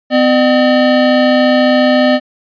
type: tone pair together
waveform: square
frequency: 253.9 / 603.9 Hz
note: B3 / D5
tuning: +48 / +48 cents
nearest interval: octave + minor third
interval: 1500 cents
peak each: -11 dBFS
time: 0.1-2.2 s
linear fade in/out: 50 ms
effects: resampled to 11025 Hz